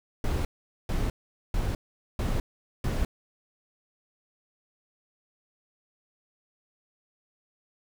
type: noise bursts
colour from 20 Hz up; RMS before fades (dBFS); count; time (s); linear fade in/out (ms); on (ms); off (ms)
brown; -27; 5; 0.24-3.05; 2; 210; 440
effects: none